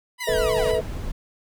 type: tone with vibrato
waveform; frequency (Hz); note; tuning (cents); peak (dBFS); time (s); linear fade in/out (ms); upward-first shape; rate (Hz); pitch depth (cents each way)
15% pulse; 972; B5; -28; -25; 0.18-0.8; 50; square; 9.7; 34
type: linear sweep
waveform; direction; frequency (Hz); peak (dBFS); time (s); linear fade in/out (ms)
sawtooth; down; 2100 to 399.3; -26; 0.2-0.72; 10
type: chord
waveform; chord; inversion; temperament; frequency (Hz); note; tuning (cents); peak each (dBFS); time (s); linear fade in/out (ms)
sine; A suspended second; none; equal with one note detuned; 440 / 493.9 / 643.1; A4 / B4 / E5; 0 / 0 / -43; -24; 0.27-0.81; 10
type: noise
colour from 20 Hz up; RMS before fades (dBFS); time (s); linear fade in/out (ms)
brown; -30; 0.28-1.12; 10
effects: none